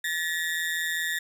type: ring-modulated tone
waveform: 35% pulse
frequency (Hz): 1819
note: A#6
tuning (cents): -43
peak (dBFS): -22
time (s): 0.04-1.19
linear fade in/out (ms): 5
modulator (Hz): 82.5
effects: none